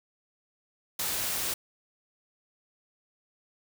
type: noise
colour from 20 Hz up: white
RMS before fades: -31 dBFS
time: 0.99-1.54 s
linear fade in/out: 5 ms
effects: none